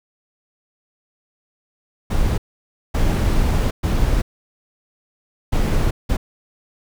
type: noise bursts at uneven times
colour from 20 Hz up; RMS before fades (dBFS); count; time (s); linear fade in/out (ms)
brown; -17; 5; 2.1-2.38 / 2.94-3.71 / 3.83-4.22 / 5.52-5.91 / 6.09-6.17; 10
effects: none